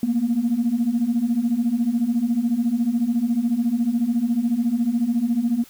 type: beating tone pair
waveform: sine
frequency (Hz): 226.5 / 240.5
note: A#3 / B3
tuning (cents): -50 / -46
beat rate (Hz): 14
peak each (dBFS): -22 / -19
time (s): 0.03-5.64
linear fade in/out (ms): 2
effects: tanh soft clip ceiling -12 dBFS + white hiss -49 dBFS RMS until 5.69 s